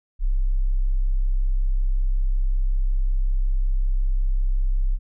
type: tone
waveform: sine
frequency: 32.7 Hz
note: C1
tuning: in tune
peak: -17 dBFS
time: 0.19-4.99 s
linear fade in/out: 50 ms
effects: none